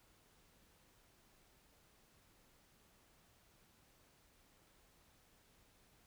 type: silence
effects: pink hiss -70 dBFS RMS until 6.06 s